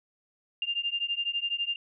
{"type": "beating tone pair", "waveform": "sine", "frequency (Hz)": [2794, 2806], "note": ["F7", "F7"], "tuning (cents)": [0, 8], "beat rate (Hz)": 12, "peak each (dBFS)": -31, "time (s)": [0.62, 1.76], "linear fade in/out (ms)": 2, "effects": []}